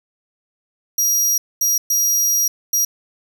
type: tone bursts at uneven times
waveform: sawtooth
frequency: 5730 Hz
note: F8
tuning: 44 cents sharp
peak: -12 dBFS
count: 4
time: 0.98-1.38 / 1.61-1.78 / 1.9-2.48 / 2.73-2.85 s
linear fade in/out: 5 ms
effects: none